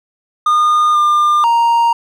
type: tone with pitch steps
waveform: triangle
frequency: 1219 / 1200 / 933 Hz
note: D#6 / D6 / A#5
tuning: -36 / +37 / +1 cents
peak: -7 dBFS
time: 0.46-1.93 s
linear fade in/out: 5 ms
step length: 490 ms
effects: none